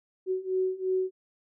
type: beating tone pair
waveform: sine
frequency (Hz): 372.3 / 375.2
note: F#4 / F#4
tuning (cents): +11 / +24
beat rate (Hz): 2.9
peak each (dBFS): -30 / -28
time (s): 0.26-1.11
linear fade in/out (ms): 50
effects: none